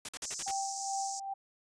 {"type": "noise bursts", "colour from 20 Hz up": "white", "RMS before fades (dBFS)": -39, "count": 6, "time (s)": [0.05, 0.512], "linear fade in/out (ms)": 2, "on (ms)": 37, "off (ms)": 48}
{"type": "band-pass noise", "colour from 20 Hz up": "white", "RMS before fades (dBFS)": -41, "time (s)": [0.22, 1.2], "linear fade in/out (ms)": 10, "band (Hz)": [5400, 7600], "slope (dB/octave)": 48}
{"type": "tone with tremolo", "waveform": "sine", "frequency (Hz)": 784, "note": "G5", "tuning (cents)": 0, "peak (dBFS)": -32, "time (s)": [0.46, 1.34], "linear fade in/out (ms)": 10, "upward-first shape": "sine", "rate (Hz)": 2.4, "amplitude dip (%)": 60}
{"effects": ["resampled to 22050 Hz"]}